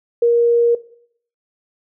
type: tone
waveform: sine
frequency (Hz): 471.3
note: A#4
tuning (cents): +19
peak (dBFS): -10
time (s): 0.22-0.75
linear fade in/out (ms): 5
effects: noise-tail reverb RT60 0.6 s tail -18 dB re dry

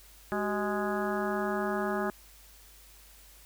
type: harmonic tone with a mistuned harmonic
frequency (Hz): 207.7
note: G#3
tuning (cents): 0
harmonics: 1 / 2 / 3 / 4 / 5 / 6 / 7 / 8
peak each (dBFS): -34 / -33 / -36 / -37 / -41 / -38 / -41 / -40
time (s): 0.32-2.1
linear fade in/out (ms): 0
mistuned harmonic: 2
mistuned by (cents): -150
effects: added 50 Hz sine -56 dBFS peak until 3.45 s + white hiss -56 dBFS RMS until 3.45 s

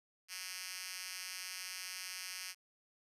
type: tone with high-pass filter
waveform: 5% pulse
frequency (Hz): 184.5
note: F#3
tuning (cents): -5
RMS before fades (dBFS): -45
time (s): 0.28-2.55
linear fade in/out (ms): 50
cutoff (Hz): 3400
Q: 1.2
effects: resampled to 32000 Hz + 11-bit

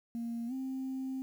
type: tone with pitch glide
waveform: sine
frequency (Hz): 233.1 to 263.2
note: A#3 to C4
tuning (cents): 0 to +10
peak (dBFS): -33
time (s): 0.15-1.22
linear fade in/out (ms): 0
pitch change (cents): +210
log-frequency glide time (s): 0.47-0.53
effects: tanh soft clip ceiling -32 dBFS + 10-bit

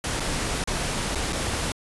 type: noise with dropouts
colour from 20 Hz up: pink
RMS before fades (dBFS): -27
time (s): 0.04-1.72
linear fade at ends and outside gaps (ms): 2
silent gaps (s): 0.199-0.203 / 0.64-0.674 / 1.15-1.155 / 1.325-1.329
effects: resampled to 24000 Hz

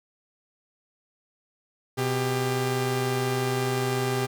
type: tone pair together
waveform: sawtooth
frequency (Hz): 125.83 / 397.4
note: B2 / G4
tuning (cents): +33 / +24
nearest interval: octave + minor sixth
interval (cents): 1991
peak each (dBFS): -23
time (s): 1.97-4.27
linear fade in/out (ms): 20
effects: none

